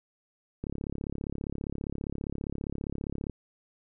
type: click train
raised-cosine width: 3 ms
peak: -21 dBFS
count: 94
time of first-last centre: 0.64-3.297 s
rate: 35 Hz
effects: none

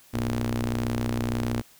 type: ring-modulated tone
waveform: sawtooth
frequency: 61.74 Hz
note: B1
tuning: in tune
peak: -18 dBFS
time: 0.13-1.62 s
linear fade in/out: 20 ms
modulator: 172 Hz
effects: white hiss -55 dBFS RMS until 1.79 s

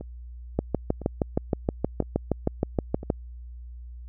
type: two click trains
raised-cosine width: 2 ms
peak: -23 / -9 dBFS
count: 4 / 17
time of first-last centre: 0.01-3.031 / 0.59-3.102 s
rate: 0.993 / 6.37 Hz
effects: added 60 Hz sine -38 dBFS peak until 4.08 s

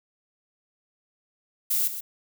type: noise with echo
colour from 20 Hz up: violet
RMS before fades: -24 dBFS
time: 1.7-1.88 s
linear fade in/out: 10 ms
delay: 130 ms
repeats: 1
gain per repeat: -10 dB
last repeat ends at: 2.01 s
effects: none

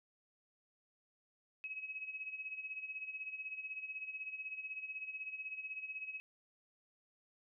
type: tone with tremolo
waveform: sine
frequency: 2557 Hz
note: D#7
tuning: 47 cents sharp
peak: -39 dBFS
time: 1.64-6.2 s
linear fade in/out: 0 ms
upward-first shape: sine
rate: 16 Hz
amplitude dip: 70%
effects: none

